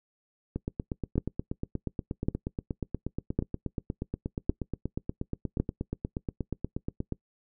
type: two click trains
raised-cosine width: 3 ms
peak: -18 / -12 dBFS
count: 56 / 5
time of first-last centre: 0.56-7.123 / 1.18-5.6 s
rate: 8.38 / 0.905 Hz
effects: noise-tail reverb RT60 0.1 s tail -22 dB re dry